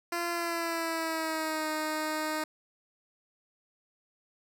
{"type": "tone with pitch glide", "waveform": "10% pulse", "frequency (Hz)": [343.6, 309.7], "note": ["F4", "D#4"], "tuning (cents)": [-28, -8], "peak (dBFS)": -22, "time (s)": [0.12, 2.44], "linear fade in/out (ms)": 5, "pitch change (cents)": -180, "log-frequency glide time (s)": [0.31, 1.69], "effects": []}